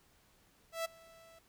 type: tone with ADSR envelope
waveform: sawtooth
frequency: 659.3 Hz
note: E5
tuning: in tune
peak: -29 dBFS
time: 0.72-1.39 s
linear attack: 130 ms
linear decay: 13 ms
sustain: -24 dB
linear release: 5 ms
effects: pink hiss -68 dBFS RMS until 1.48 s